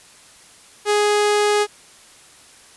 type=tone; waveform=sawtooth; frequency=415.9 Hz; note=G#4; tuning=2 cents sharp; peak=-11 dBFS; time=0.85-1.67 s; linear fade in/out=50 ms; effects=white hiss -47 dBFS RMS until 2.76 s + resampled to 24000 Hz